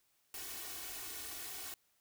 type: noise with comb filter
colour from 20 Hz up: white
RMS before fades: -45 dBFS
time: 0.34-1.74 s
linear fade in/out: 2 ms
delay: 2.7 ms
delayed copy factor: +0.85
effects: white hiss -75 dBFS RMS until 2 s